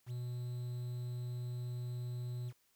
triangle tone with quantisation, 122.6 Hz, B2, 12 cents flat, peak -36 dBFS, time 0.06-2.53 s, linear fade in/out 50 ms, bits 10, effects white hiss -74 dBFS RMS until 2.75 s

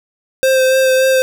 square tone with vibrato, 523.3 Hz, C5, in tune, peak -10 dBFS, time 0.43-1.22 s, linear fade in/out 0 ms, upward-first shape sine, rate 3.5 Hz, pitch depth 16 cents each way, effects none

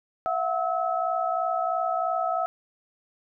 sine tone cluster, 670 / 733 / 1294 Hz, E5 / F#5 / E6, +28 / -16 / -32 cents, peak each -28 / -27 / -29 dBFS, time 0.26-2.46 s, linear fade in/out 0 ms, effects none

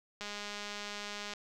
click train, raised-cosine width 0.2 ms, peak -24 dBFS, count 233, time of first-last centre 0.21-1.336 s, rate 206 Hz, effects none

